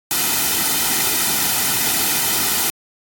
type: noise with comb filter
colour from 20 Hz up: white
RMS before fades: -18 dBFS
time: 0.11-2.7 s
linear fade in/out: 0 ms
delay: 1.8 ms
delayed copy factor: -0.65
effects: AAC 64 kbps

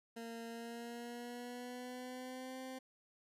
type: tone with pitch glide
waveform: 20% pulse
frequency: 230.3 to 260 Hz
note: A#3 to C4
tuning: -21 to -11 cents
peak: -40 dBFS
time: 0.16-2.79 s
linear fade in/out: 10 ms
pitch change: +210 cents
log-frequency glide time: 0.47-2.59 s
effects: resampled to 32000 Hz

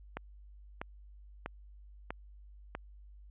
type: click train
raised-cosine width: 0.5 ms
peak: -22 dBFS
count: 5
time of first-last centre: 0.17-2.751 s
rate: 1.55 Hz
effects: added 50 Hz sine -51 dBFS peak until 3.3 s + resampled to 8000 Hz

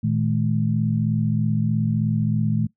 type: tone cluster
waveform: sine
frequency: 114.9 / 158.1 / 213.9 Hz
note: A#2 / D#3 / A3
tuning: -25 / +28 / -49 cents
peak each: -23 dBFS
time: 0.03-2.67 s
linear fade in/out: 10 ms
effects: noise-tail reverb RT60 0.1 s tail -17 dB re dry

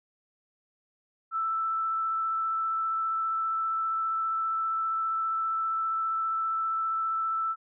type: tone with vibrato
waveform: sine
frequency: 1323 Hz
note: E6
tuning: 6 cents sharp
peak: -26 dBFS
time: 1.31-7.56 s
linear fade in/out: 50 ms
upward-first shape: sine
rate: 15 Hz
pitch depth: 9 cents each way
effects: none

